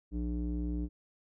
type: tone with low-pass filter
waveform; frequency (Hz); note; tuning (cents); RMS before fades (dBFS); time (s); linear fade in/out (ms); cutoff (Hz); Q
square; 59.8; A#1; +45; -34; 0.11-0.89; 50; 290; 3.3
effects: none